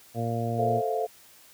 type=harmonic tone; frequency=116.3 Hz; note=A#2; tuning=4 cents flat; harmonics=1 / 2 / 3 / 4 / 5 / 6; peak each=-29 / -33 / -39 / -35 / -37 / -33 dBFS; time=0.14-0.82 s; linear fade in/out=50 ms
type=chord; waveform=sine; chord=F major seventh; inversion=first; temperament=equal; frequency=440 / 523.3 / 659.3 / 698.5 Hz; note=A4 / C5 / E5 / F5; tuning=0 / 0 / 0 / 0 cents; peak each=-29 / -33 / -35 / -29 dBFS; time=0.58-1.07 s; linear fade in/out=20 ms
effects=white hiss -54 dBFS RMS until 1.53 s + high-pass 60 Hz 12 dB/octave